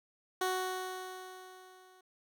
15% pulse tone with level ramp, 371.2 Hz, F#4, 6 cents sharp, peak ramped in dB -23 to -53 dBFS, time 0.41-2.01 s, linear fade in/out 5 ms, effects none

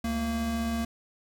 square tone pair together, 71.19 / 229.3 Hz, C#2 / A#3, +47 / -28 cents, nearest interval octave + minor sixth, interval 2025 cents, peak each -35 / -29 dBFS, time 0.04-0.85 s, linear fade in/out 5 ms, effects none

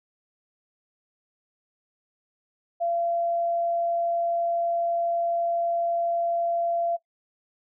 sine tone, 683 Hz, F5, 39 cents flat, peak -23 dBFS, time 2.8-6.97 s, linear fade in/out 20 ms, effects noise-tail reverb RT60 0.1 s tail -17 dB re dry

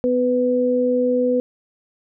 sine tone pair together, 250.6 / 497.3 Hz, B3 / B4, +25 / +12 cents, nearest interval octave, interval 1187 cents, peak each -20 / -17 dBFS, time 0.04-1.4 s, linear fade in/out 0 ms, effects none

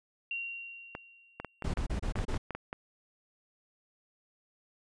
sine tone with exponential decay, 2756 Hz, F7, 24 cents flat, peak -32 dBFS, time 0.31-1.74 s, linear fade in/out 2 ms, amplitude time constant 310 ms
clicks, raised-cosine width 0.5 ms, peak -22 dBFS, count 11, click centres 0.951 / 1.4 / 1.447 / 1.623 / 1.773 / 2.157 / 2.189 / 2.343 / 2.507 / 2.55 / 2.729 s
brown noise bursts, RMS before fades -32 dBFS, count 6, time 1.64-2.38 s, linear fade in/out 10 ms, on 100 ms, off 28 ms
effects resampled to 22050 Hz

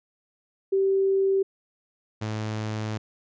sine / sawtooth tone pair in turn, 388 / 108.35 Hz, G4 / A2, -18 / -26 cents, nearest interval octave + minor seventh, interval 2208 cents, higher first, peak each -19 / -24 dBFS, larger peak first, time 0.72-1.43 / 2.21-2.98 s, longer second, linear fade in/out 10 ms, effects resampled to 16000 Hz

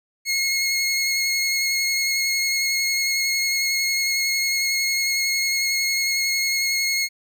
20% pulse tone with vibrato, 2164 Hz, C#7, 42 cents flat, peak -15 dBFS, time 0.25-7.09 s, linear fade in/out 50 ms, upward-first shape triangle, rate 11 Hz, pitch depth 16 cents each way, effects none

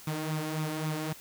sawtooth tone with flanger, 155.5 Hz, D#3, 1 cent flat, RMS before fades -33 dBFS, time 0.07-1.13 s, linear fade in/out 5 ms, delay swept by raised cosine 0.8 to 3.7 ms, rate 3.7 Hz, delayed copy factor +0.55, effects white hiss -50 dBFS RMS until 1.2 s

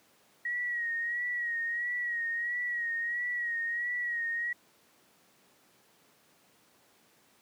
sine tone with vibrato, 1900 Hz, A#6, 33 cents sharp, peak -30 dBFS, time 0.45-4.53 s, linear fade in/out 5 ms, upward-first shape sine, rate 1.5 Hz, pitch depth 48 cents each way, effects pink hiss -64 dBFS RMS until 7.41 s + high-pass 200 Hz 12 dB/octave

